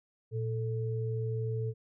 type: tone pair together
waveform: sine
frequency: 116.54 / 440 Hz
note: A#2 / A4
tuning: 0 / 0 cents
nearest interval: octave + major seventh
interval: 2300 cents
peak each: -31 / -37 dBFS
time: 0.31-1.74 s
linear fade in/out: 50 ms
effects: none